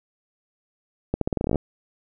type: accelerating click train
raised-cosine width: 2 ms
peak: -9 dBFS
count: 13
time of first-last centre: 1.14-1.557 s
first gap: 73 ms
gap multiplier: 0.85
effects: none